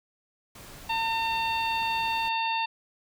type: noise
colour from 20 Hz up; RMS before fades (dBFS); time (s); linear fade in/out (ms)
pink; -46; 0.55-2.29; 5
type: harmonic tone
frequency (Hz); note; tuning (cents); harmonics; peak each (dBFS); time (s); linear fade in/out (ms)
905; A5; +48; 1 / 2 / 3 / 4 / 5; -27 / -39 / -31 / -36 / -41; 0.89-2.66; 10
effects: none